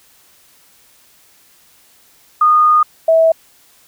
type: tone pair in turn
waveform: sine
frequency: 1228 / 650.5 Hz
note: D#6 / E5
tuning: -23 / -23 cents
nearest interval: major seventh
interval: 1100 cents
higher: first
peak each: -7 dBFS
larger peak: neither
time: 2.41-2.83 / 3.08-3.32 s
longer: first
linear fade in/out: 5 ms
effects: white hiss -50 dBFS RMS until 3.87 s